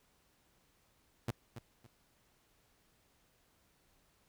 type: tone with echo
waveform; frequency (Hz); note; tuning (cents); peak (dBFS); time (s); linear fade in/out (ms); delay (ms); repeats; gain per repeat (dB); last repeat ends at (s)
sawtooth; 117.3; A#2; +11; -29; 1.28-1.31; 5; 280; 2; -11; 1.87
effects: pink hiss -72 dBFS RMS until 4.28 s